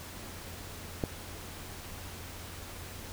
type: click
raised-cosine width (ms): 2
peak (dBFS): -16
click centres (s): 1.038
effects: added 88 Hz sine -48 dBFS peak until 3.12 s + pink hiss -45 dBFS RMS until 3.12 s